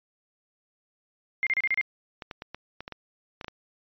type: tone bursts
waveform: sine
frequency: 2111 Hz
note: C7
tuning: 15 cents sharp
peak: -22 dBFS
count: 6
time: 1.43-1.812 s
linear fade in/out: 0 ms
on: 37 ms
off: 32 ms
type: clicks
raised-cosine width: 0.3 ms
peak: -21 dBFS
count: 10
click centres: 2.222 / 2.312 / 2.421 / 2.546 / 2.806 / 2.879 / 2.923 / 3.412 / 3.445 / 3.482 s
effects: resampled to 11025 Hz